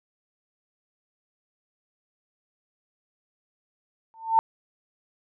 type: tone with exponential growth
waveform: sine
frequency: 898 Hz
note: A5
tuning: 35 cents sharp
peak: -12 dBFS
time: 4.14-4.39 s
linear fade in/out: 0 ms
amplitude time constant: 54 ms
effects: none